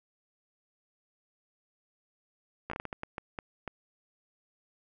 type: slowing click train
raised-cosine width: 0.5 ms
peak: -21 dBFS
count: 11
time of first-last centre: 2.7-3.677 s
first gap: 14 ms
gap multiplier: 1.4
effects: none